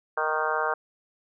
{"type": "harmonic tone with a mistuned harmonic", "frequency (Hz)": 155.56, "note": "D#3", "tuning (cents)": 0, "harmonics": [3, 4, 5, 6, 7, 8, 9, 10], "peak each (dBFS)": [-32, -32, -32, -32, -32, -32, -32, -32], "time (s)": [0.17, 0.74], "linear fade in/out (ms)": 5, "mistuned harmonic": 8, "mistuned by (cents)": -25, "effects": []}